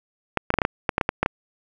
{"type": "clicks", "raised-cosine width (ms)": 0.5, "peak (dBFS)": -4, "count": 12, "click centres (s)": [0.373, 0.504, 0.54, 0.587, 0.618, 0.651, 0.892, 0.981, 1.012, 1.091, 1.23, 1.261], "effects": []}